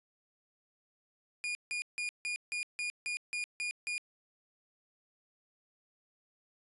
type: tone bursts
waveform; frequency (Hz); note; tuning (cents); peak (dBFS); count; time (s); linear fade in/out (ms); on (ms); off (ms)
40% pulse; 2434; D#7; -39; -33; 10; 1.44-3.98; 0; 110; 160
effects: resampled to 24000 Hz